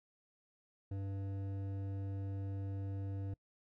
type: tone with hard clipping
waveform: sine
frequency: 98 Hz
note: G2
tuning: in tune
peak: -40 dBFS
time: 0.91-3.34 s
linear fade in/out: 5 ms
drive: 11 dB
effects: noise-tail reverb RT60 0.1 s tail -25 dB re dry